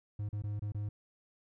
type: tone with dropouts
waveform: triangle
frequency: 103.83 Hz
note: G#2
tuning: in tune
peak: -32 dBFS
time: 0.19-0.89 s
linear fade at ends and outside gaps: 5 ms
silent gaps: 0.29-0.328 / 0.422-0.437 / 0.595-0.62 / 0.721-0.746 s
effects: none